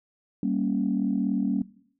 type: chord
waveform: sine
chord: G diminished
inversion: none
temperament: equal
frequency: 196 / 233.1 / 277.2 Hz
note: G3 / Bb3 / Db4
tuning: 0 / 0 / 0 cents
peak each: -27 dBFS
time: 0.43-1.62 s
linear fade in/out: 2 ms
effects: noise-tail reverb RT60 0.6 s tail -18 dB re dry + tanh soft clip ceiling -14 dBFS